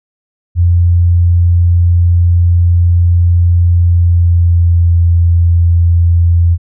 sine tone with pitch glide, 86.8 to 85.31 Hz, F2 to F2, -10 to -40 cents, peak -5 dBFS, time 0.55-6.58 s, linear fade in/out 50 ms, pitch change -30 cents, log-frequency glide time 3.75-4.96 s, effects none

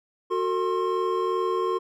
triangle tone cluster, 368.9 / 451.3 / 1064 Hz, F#4 / A4 / C6, -5 / +44 / +29 cents, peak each -24 / -26 / -26 dBFS, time 0.3-1.79 s, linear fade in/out 20 ms, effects none

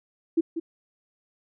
sine tone with echo, 329.6 Hz, E4, in tune, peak -17 dBFS, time 0.37-0.41 s, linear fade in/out 10 ms, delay 190 ms, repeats 1, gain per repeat -9 dB, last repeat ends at 0.6 s, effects none

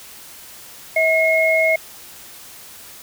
sine tone pair together, 644.4 / 2160 Hz, E5 / C#7, -39 / -45 cents, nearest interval octave + major sixth, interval 2094 cents, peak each -16 dBFS, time 0.96-1.76 s, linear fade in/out 5 ms, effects white hiss -40 dBFS RMS until 3.02 s

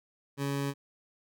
20% pulse tone, 140 Hz, C#3, 18 cents sharp, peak -25 dBFS, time 0.37-0.74 s, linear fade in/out 50 ms, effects none

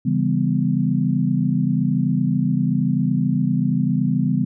sine chord, C# half-diminished seventh, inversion none, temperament just, 138.59 / 166.31 / 199.57 / 249.5 Hz, C#3 / E3 / G3 / B3, 0 / +16 / +31 / +18 cents, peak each -22 dBFS, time 0.05-4.45 s, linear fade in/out 10 ms, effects none

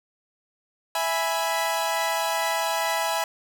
sawtooth chord, E major, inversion none, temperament equal, 659.3 / 830.6 / 987.8 Hz, E5 / G#5 / B5, 0 / 0 / 0 cents, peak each -24 dBFS, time 0.95-3.24 s, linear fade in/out 2 ms, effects none

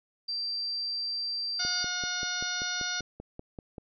sine tone, 4699 Hz, D8, in tune, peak -30 dBFS, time 0.28-1.84 s, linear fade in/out 10 ms
harmonic tone, 720 Hz, F#5, 47 cents flat, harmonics 1 / 2 / 3 / 4 / 5 / 6 / 7 / 8, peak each -43 / -34 / -43 / -44 / -38 / -38 / -41 / -36 dBFS, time 1.59-3.01 s, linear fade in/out 10 ms
click train, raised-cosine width 2 ms, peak -27 dBFS, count 12, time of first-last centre 1.65-3.782 s, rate 5.16 Hz
effects none

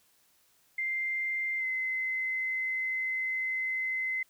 sine tone with pitch glide, 2093 to 2053 Hz, C7 to C7, 0 to -33 cents, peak -29 dBFS, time 0.78-4.23 s, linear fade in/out 5 ms, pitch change -33 cents, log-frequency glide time 1.58-1.65 s, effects white hiss -67 dBFS RMS until 4.29 s

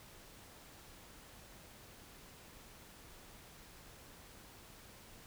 silence, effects pink hiss -57 dBFS RMS until 5.26 s

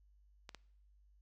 clicks, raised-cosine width 0.2 ms, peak -30 dBFS, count 2, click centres 0.492 / 0.547 s, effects noise-tail reverb RT60 0.7 s tail -23 dB re dry + added 50 Hz sine -64 dBFS peak until 1.21 s

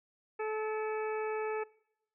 harmonic tone with a mistuned harmonic, 433 Hz, A4, 28 cents flat, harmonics 1 / 2 / 3 / 4 / 5 / 6, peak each -34 / -40 / -44 / -46 / -48 / -50 dBFS, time 0.39-1.64 s, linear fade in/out 10 ms, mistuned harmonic 5, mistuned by +74 cents, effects noise-tail reverb RT60 0.8 s tail -22 dB re dry

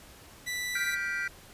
sawtooth tone, 1975.5 Hz, B6, in tune, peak -28 dBFS, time 0.46-0.96 s, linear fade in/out 20 ms
triangle chord, G dominant seventh, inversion third, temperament just, 1411.2 / 1568 / 1960 / 2352 Hz, F6 / G6 / B6 / D7, +18 / 0 / -14 / +2 cents, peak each -35 / -33 / -32 / -37 dBFS, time 0.75-1.28 s, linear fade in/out 5 ms
effects pink hiss -52 dBFS RMS until 1.53 s + resampled to 32000 Hz

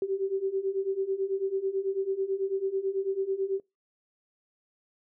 sine beating tone pair, 382.1 / 391.2 Hz, G4 / G4, -44 / -4 cents, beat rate 9.1 Hz, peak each -31 / -29 dBFS, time 0.02-3.6 s, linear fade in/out 2 ms, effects noise-tail reverb RT60 0.2 s tail -22 dB re dry

